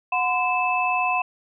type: tone cluster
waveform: sine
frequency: 733 / 1019 / 2624 Hz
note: F#5 / C6 / E7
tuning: -16 / -46 / -9 cents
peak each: -24 dBFS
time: 0.12-1.22 s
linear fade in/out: 5 ms
effects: none

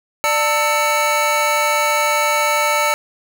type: tone cluster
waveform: square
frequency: 593 / 897 / 1314 / 2242 Hz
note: D5 / A5 / E6 / C#7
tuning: +17 / +33 / -6 / +19 cents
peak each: -21 dBFS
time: 0.24-2.94 s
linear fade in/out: 0 ms
effects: none

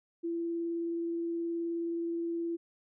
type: tone with vibrato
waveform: sine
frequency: 337 Hz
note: E4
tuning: 38 cents sharp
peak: -31 dBFS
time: 0.23-2.57 s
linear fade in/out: 20 ms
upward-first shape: triangle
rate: 19 Hz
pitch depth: 10 cents each way
effects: none

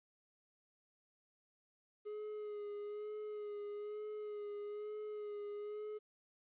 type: tone with vibrato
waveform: triangle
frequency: 418.3 Hz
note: G#4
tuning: 12 cents sharp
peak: -40 dBFS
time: 2.05-5.99 s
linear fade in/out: 20 ms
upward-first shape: sine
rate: 1.1 Hz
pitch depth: 27 cents each way
effects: resampled to 8000 Hz + 13-bit

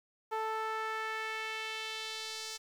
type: tone with band-pass filter sweep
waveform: sawtooth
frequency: 440 Hz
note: A4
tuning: in tune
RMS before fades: -38 dBFS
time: 0.31-2.58 s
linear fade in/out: 20 ms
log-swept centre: 940 to 5500 Hz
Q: 1.6
effects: 10-bit

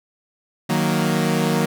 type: chord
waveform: sawtooth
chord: D# minor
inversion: none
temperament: equal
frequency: 155.56 / 185 / 233.1 Hz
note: D#3 / F#3 / A#3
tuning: 0 / 0 / 0 cents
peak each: -18 dBFS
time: 0.69-1.66 s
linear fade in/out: 10 ms
effects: none

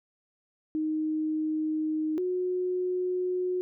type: tone pair in turn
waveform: sine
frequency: 311.1 / 364.2 Hz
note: D#4 / F#4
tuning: 0 / -27 cents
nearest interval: minor third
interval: 273 cents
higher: second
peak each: -26 dBFS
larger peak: neither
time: 0.75-2.18 / 2.18-3.61 s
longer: neither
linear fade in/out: 0 ms
effects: none

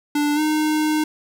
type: tone with pitch glide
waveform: square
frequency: 293.7 to 307.1 Hz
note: D4 to D#4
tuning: 0 to -23 cents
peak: -18 dBFS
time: 0.15-1.04 s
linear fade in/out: 5 ms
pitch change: +77 cents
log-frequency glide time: 0.35-0.4 s
effects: 10-bit

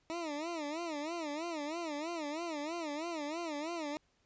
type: tone with vibrato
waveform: 20% pulse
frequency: 315.7 Hz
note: D#4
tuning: 25 cents sharp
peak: -32 dBFS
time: 0.1-3.97 s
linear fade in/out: 0 ms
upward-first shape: sine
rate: 3.1 Hz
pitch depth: 160 cents each way
effects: pink hiss -74 dBFS RMS until 4.25 s + resampled to 16000 Hz

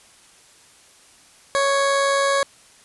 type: tone with amplitude modulation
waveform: 20% pulse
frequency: 554.4 Hz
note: C#5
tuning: in tune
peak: -11 dBFS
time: 1.55-2.43 s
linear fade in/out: 0 ms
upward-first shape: sine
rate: 98.7 Hz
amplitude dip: 25%
effects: white hiss -51 dBFS RMS until 2.84 s + resampled to 24000 Hz

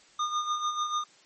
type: tone with tremolo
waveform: square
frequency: 1218 Hz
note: D#6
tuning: 37 cents flat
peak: -26 dBFS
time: 0.19-1.04 s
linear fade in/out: 5 ms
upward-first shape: sine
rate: 6.8 Hz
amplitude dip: 60%
effects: white hiss -58 dBFS RMS until 1.25 s + MP3 32 kbps

